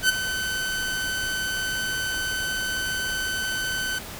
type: tone with ADSR envelope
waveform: sawtooth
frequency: 1522 Hz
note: F#6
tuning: 48 cents sharp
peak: -11 dBFS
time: 0.02-3.99 s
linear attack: 71 ms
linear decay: 16 ms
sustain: -11 dB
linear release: 9 ms
effects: pink hiss -37 dBFS RMS until 4.19 s